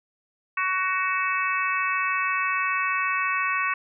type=harmonic tone; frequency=373.8 Hz; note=F#4; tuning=18 cents sharp; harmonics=3 / 4 / 5 / 6 / 7; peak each=-26 / -30 / -30 / -31 / -29 dBFS; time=0.57-3.74 s; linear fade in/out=5 ms; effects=none